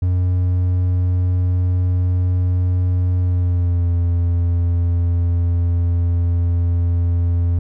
triangle tone with pitch glide, 90.2 to 86.33 Hz, F#2 to F2, -44 to -19 cents, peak -12 dBFS, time 0.02-7.59 s, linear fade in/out 5 ms, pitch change -75 cents, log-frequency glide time 3.2-3.9 s, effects none

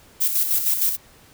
violet noise with tremolo, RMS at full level -19 dBFS, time 0.2-0.97 s, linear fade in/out 20 ms, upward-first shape square, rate 6.5 Hz, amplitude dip 50%, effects pink hiss -51 dBFS RMS until 1.33 s

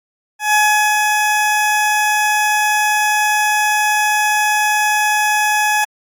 20% pulse tone with ADSR envelope, 845 Hz, G#5, 30 cents sharp, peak -5 dBFS, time 0.39-5.85 s, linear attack 150 ms, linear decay 430 ms, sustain -3 dB, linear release 13 ms, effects AAC 64 kbps

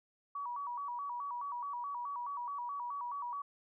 sine tone with vibrato, 1046.5 Hz, C6, in tune, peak -37 dBFS, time 0.35-3.42 s, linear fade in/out 5 ms, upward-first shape square, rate 4.7 Hz, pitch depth 140 cents each way, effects none

